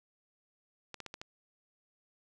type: clicks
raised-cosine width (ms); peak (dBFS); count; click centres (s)
0.2; -25; 5; 0.943 / 1.003 / 1.063 / 1.141 / 1.215
effects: none